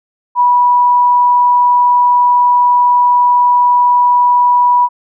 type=tone; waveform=sine; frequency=978 Hz; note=B5; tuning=17 cents flat; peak=-6 dBFS; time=0.35-4.89 s; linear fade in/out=50 ms; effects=none